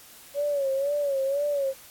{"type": "tone with vibrato", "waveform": "sine", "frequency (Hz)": 560, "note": "C#5", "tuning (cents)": 18, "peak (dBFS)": -23, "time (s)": [0.34, 1.74], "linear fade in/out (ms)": 50, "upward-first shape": "sine", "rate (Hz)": 2, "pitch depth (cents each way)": 79, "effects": ["white hiss -49 dBFS RMS until 1.9 s", "AAC 64 kbps"]}